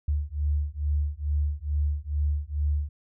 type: beating tone pair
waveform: sine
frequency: 72.5 / 74.8 Hz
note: D2 / D2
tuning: -22 / +32 cents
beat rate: 2.3 Hz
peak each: -27 dBFS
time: 0.08-2.89 s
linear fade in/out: 5 ms
effects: none

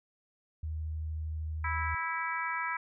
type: tone with vibrato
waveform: sine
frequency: 78.4 Hz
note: D#2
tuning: 14 cents sharp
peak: -33 dBFS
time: 0.63-1.95 s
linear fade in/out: 5 ms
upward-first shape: triangle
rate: 13 Hz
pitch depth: 12 cents each way
type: harmonic tone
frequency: 327.8 Hz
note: E4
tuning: 10 cents flat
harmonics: 3 / 4 / 5 / 6 / 7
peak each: -36 / -37 / -38 / -39 / -39 dBFS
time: 1.64-2.77 s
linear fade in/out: 5 ms
effects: none

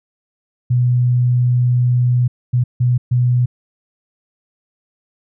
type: tone bursts at uneven times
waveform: sine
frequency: 123.47 Hz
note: B2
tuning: in tune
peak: -11 dBFS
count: 4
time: 0.7-2.28 / 2.53-2.64 / 2.8-2.98 / 3.11-3.46 s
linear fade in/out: 10 ms
effects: none

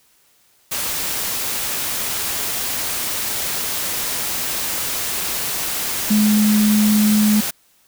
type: tone in noise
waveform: sine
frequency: 211.5 Hz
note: G#3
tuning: 32 cents sharp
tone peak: -12 dBFS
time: 6.1-7.41 s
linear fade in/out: 10 ms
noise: white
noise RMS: -23 dBFS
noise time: 0.71-7.51 s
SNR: +8 dB
effects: white hiss -57 dBFS RMS until 7.87 s

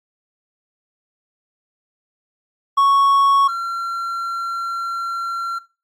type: tone pair in turn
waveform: triangle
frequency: 1108.7 / 1366.6 Hz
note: C#6 / F6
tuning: 0 / -38 cents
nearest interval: major third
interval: 362 cents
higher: second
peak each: -9 / -19 dBFS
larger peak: first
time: 2.77-3.48 / 3.48-5.59 s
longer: second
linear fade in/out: 10 ms
effects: noise-tail reverb RT60 0.3 s tail -19 dB re dry + AAC 64 kbps

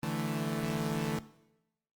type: chord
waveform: sawtooth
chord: D suspended second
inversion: none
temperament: equal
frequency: 146.83 / 164.81 / 220 Hz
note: D3 / E3 / A3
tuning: 0 / 0 / 0 cents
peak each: -32 dBFS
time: 0.03-1.19 s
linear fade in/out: 2 ms
effects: noise-tail reverb RT60 0.9 s tail -18 dB re dry + Opus 24 kbps

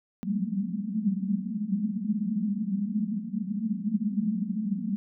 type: band-pass noise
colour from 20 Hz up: white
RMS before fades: -29 dBFS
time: 0.23-4.96 s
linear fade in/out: 0 ms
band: 190 to 220 Hz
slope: 96 dB/octave
effects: none

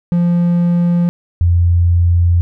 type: tone pair in turn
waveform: triangle / sine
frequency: 173.5 / 86.56 Hz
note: F3 / F2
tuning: -11 / -15 cents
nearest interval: octave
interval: 1204 cents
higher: first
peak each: -8 dBFS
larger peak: neither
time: 0.12-1.09 / 1.41-2.41 s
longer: second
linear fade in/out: 0 ms
effects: none

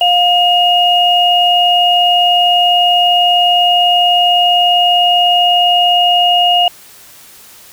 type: tone pair together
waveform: sine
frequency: 707.8 / 2860 Hz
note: F5 / F7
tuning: +23 / +41 cents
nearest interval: 2 octaves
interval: 2418 cents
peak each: -10 dBFS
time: 0.01-6.68 s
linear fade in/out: 2 ms
effects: white hiss -39 dBFS RMS until 7.72 s

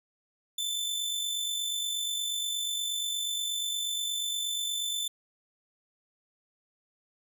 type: tone with amplitude modulation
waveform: sawtooth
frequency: 3529 Hz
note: A7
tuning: 4 cents sharp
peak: -25 dBFS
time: 0.58-5.08 s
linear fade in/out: 5 ms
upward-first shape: sine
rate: 48.4 Hz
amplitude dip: 40%
effects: none

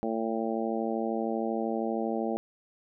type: harmonic tone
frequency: 112.8 Hz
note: A2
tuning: 44 cents sharp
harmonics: 2 / 3 / 4 / 5 / 6 / 7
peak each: -32 / -34 / -35 / -36 / -37 / -37 dBFS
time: 0.03-2.37 s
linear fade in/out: 0 ms
effects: none

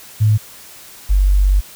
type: tone pair in turn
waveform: sine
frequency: 107.2 / 48.11 Hz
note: A2 / G1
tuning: -45 / -32 cents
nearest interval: octave + major second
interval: 1387 cents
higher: first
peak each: -9 dBFS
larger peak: neither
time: 0.2-0.38 / 1.09-1.61 s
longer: second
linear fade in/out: 20 ms
effects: white hiss -39 dBFS RMS until 1.75 s

